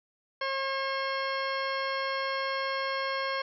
harmonic tone, 539 Hz, C#5, 49 cents flat, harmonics 1 / 2 / 3 / 4 / 5 / 6 / 8 / 9 / 10, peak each -34 / -33 / -36 / -38 / -46 / -42 / -41 / -53 / -46 dBFS, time 0.41-3.42 s, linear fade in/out 5 ms, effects none

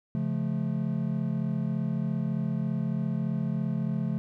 triangle chord, Db augmented, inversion none, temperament just, 138.59 / 173.24 / 216.5 Hz, Db3 / F3 / A3, 0 / -14 / -28 cents, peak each -29 dBFS, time 0.15-4.18 s, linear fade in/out 0 ms, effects none

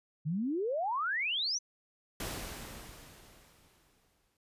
sine exponential sweep, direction up, 142.6 to 6170 Hz, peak -30 dBFS, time 0.25-1.59 s, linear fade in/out 20 ms
pink noise with exponential decay, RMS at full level -37 dBFS, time 2.2-4.37 s, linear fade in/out 2 ms, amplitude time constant 470 ms
effects resampled to 32000 Hz

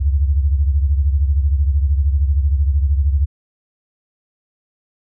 sine beating tone pair, 69.3 / 82.3 Hz, C#2 / E2, 0 / -2 cents, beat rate 13 Hz, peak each -13 / -20 dBFS, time 0-3.26 s, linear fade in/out 20 ms, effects none

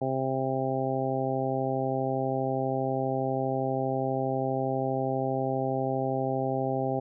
harmonic tone, 132.4 Hz, C3, 21 cents sharp, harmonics 1 / 2 / 3 / 4 / 5 / 6, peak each -33 / -33 / -33 / -33 / -33 / -33 dBFS, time 0.01-7 s, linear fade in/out 10 ms, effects none

